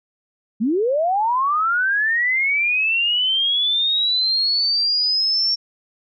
sine linear sweep, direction up, 197.8 to 5500 Hz, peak -16 dBFS, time 0.6-5.56 s, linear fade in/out 20 ms, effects none

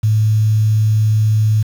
sine tone with quantisation, 108.2 Hz, A2, 29 cents flat, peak -10 dBFS, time 0.03-1.63 s, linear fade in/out 10 ms, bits 6, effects none

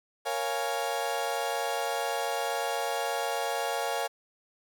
35% pulse chord, Bb minor seventh, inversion none, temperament equal, 466.2 / 554.4 / 698.5 / 830.6 Hz, Bb4 / Db5 / F5 / Ab5, 0 / 0 / 0 / 0 cents, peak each -34 / -33 / -32 / -32 dBFS, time 0.25-4.08 s, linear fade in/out 20 ms, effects none

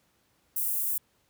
white high-pass noise, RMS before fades -29 dBFS, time 0.56-0.98 s, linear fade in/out 5 ms, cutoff 10000 Hz, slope 24 dB/octave, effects pink hiss -69 dBFS RMS until 1.29 s + high-pass 60 Hz 12 dB/octave

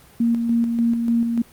sine tone with tremolo, 233.1 Hz, A#3, in tune, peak -15 dBFS, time 0.2-1.42 s, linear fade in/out 5 ms, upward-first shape square, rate 3.4 Hz, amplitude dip 40%, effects pink hiss -49 dBFS RMS until 1.52 s + Opus 32 kbps

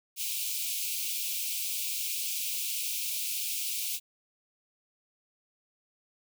white high-pass noise, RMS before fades -33 dBFS, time 0.16-4 s, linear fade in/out 50 ms, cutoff 2300 Hz, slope 96 dB/octave, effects none

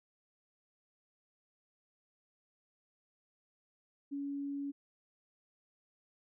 sine tone, 281.6 Hz, C#4, 27 cents sharp, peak -36 dBFS, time 4.11-4.72 s, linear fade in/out 20 ms, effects none

